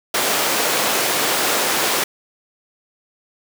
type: high-pass noise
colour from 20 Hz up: pink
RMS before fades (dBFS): -19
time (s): 0.14-2.04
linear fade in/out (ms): 5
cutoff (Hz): 390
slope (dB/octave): 12
effects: none